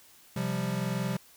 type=chord; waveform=square; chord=C suspended fourth; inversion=none; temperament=equal; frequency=130.81 / 174.61 / 196 Hz; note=C3 / F3 / G3; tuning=0 / 0 / 0 cents; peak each=-34 dBFS; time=0.36-1.17 s; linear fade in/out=5 ms; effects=white hiss -57 dBFS RMS until 1.36 s